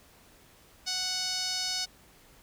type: tone with band-pass filter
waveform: sawtooth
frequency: 740 Hz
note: F#5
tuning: in tune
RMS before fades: -32 dBFS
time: 0.86-1.86 s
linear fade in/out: 20 ms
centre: 5000 Hz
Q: 3.3
effects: pink hiss -58 dBFS RMS until 2.42 s